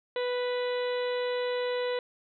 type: harmonic tone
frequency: 493.9 Hz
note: B4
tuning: in tune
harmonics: 1 / 2 / 3 / 4 / 5 / 6 / 7 / 8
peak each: -28 / -39 / -43 / -41 / -47 / -46 / -46 / -44 dBFS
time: 0.16-1.99 s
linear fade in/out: 2 ms
effects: none